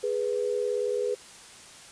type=tone pair together; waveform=sine; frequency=415.3 / 493.9 Hz; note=G#4 / B4; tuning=0 / 0 cents; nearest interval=minor third; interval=300 cents; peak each=-28 dBFS; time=0.03-1.15 s; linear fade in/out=10 ms; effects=white hiss -48 dBFS RMS until 1.91 s + resampled to 22050 Hz